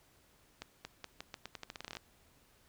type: accelerating click train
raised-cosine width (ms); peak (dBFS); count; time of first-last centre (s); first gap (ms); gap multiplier
0.2; -25; 17; 0.62-1.969; 230; 0.84
effects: pink hiss -67 dBFS RMS until 2.68 s